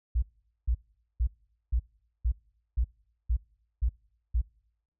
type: tone bursts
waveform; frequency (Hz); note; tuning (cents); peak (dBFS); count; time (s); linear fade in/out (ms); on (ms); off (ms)
sine; 58.27; A#1; 0; -22; 9; 0.15-4.416; 10; 74; 450
effects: noise-tail reverb RT60 0.8 s tail -26 dB re dry